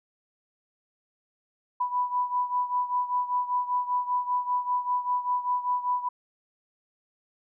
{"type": "beating tone pair", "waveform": "sine", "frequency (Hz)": [987.8, 992.9], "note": ["B5", "B5"], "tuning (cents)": [0, 9], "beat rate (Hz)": 5.1, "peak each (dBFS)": [-26, -30], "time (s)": [1.8, 6.09], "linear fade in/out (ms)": 10, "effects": []}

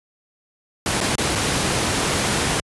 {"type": "noise with dropouts", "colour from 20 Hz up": "pink", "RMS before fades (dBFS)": -20, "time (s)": [0.86, 2.6], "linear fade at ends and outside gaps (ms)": 1, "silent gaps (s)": [[1.004, 1.011], [1.154, 1.182], [1.352, 1.356]], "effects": ["high-pass 80 Hz 12 dB/octave", "resampled to 24000 Hz"]}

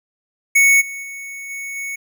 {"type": "tone with level steps", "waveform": "square", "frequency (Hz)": 2217, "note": "C#7", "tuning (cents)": 0, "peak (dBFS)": [-10, -28, -30, -27, -25], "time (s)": [0.55, 1.96], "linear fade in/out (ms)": 10, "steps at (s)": [0.8, 1.02, 1.49, 1.75], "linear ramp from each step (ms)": 20, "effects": []}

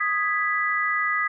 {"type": "chord", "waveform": "sine", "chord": "G# minor", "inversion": "second", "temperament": "equal", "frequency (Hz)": [1244.5, 1661.2, 1975.5], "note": ["D#6", "G#6", "B6"], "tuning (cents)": [0, 0, 0], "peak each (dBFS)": [-25, -29, -24], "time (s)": [0, 1.28], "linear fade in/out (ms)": 10, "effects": []}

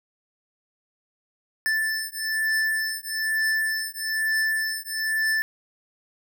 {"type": "beating tone pair", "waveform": "square", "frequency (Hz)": [1760, 1761.1], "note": ["A6", "A6"], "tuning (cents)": [0, 1], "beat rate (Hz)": 1.1, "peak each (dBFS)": -27, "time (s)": [1.66, 5.42], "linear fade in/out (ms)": 0, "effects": []}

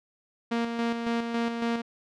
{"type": "tone with tremolo", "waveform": "sawtooth", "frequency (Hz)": 233.1, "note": "A#3", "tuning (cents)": 0, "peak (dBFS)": -21, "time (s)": [0.51, 1.82], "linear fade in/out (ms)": 10, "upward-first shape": "square", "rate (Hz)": 3.6, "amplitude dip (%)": 45, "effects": ["low-pass 4000 Hz 12 dB/octave"]}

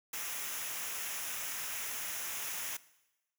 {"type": "noise with comb filter", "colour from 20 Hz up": "white", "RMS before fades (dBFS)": -39, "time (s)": [0.13, 2.77], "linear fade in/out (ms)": 5, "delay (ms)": 0.23, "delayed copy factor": -0.6, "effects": ["noise-tail reverb RT60 1.0 s tail -19 dB re dry"]}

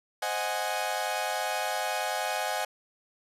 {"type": "chord", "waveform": "sawtooth", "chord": "Ab dominant seventh", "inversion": "first", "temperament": "equal", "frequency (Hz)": [523.3, 622.3, 740, 830.6], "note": ["C5", "Eb5", "Gb5", "Ab5"], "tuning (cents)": [0, 0, 0, 0], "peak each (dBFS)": [-34, -31, -29, -29], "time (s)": [0.22, 2.65], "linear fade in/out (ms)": 5, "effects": ["resampled to 32000 Hz"]}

